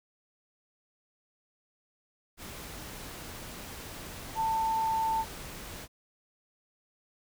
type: tone in noise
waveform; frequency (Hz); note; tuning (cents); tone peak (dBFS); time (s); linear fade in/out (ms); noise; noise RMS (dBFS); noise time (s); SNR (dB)
sine; 891; A5; +22; -26; 4.35-5.25; 50; pink; -43; 2.37-5.88; +14
effects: none